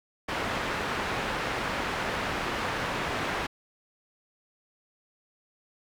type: low-pass noise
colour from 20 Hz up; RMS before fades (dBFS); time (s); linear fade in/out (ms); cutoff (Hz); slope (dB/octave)
white; -31; 0.28-3.47; 10; 1800; 12
effects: none